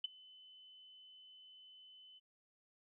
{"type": "tone with ADSR envelope", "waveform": "sine", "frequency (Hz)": 3027, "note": "F#7", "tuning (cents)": 39, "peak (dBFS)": -33, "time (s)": [0.04, 2.2], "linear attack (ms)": 5, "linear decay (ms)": 17, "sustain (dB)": -24, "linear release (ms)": 26, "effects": []}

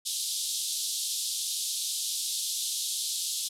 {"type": "band-pass noise", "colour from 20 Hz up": "pink", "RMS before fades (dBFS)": -32, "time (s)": [0.05, 3.49], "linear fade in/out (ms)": 20, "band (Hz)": [3400, 12000], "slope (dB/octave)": 48, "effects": []}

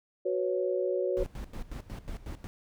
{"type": "chord", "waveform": "sine", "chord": "F# suspended fourth", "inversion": "none", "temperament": "equal", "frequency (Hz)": [370, 493.9, 554.4], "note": ["F#4", "B4", "C#5"], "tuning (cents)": [0, 0, 0], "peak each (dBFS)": [-30, -33, -31], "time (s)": [0.25, 1.24], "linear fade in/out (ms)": 10}
{"type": "noise with tremolo", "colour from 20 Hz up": "brown", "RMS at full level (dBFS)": -37, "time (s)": [1.17, 2.47], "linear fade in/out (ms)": 0, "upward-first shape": "square", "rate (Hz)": 5.5, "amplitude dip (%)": 80}
{"effects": []}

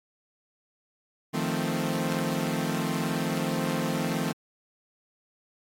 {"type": "chord", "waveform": "sawtooth", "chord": "F dominant seventh", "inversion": "third", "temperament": "equal", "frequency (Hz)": [155.56, 174.61, 220, 261.6], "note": ["Eb3", "F3", "A3", "C4"], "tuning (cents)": [0, 0, 0, 0], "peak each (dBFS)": -28, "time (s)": [1.33, 4.33], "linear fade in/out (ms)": 20, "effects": ["AAC 64 kbps"]}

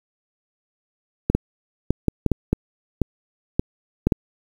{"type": "clicks", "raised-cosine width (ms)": 3, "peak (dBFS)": -4, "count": 11, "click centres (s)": [1.3, 1.35, 1.906, 2.083, 2.263, 2.317, 2.53, 3.017, 3.595, 4.07, 4.122], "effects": ["7-bit"]}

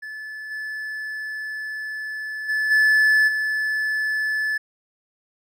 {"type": "tone with level steps", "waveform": "triangle", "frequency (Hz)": 1733, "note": "A6", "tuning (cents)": -27, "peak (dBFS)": [-30, -26, -18, -12, -19], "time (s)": [0.02, 4.58], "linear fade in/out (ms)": 10, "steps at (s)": [0.5, 2.48, 2.7, 3.27], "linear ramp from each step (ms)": 20, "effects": []}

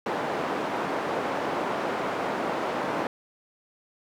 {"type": "band-pass noise", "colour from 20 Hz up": "white", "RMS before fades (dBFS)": -29, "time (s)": [0.06, 3.07], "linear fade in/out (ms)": 2, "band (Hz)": [240, 900], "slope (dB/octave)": 12, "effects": []}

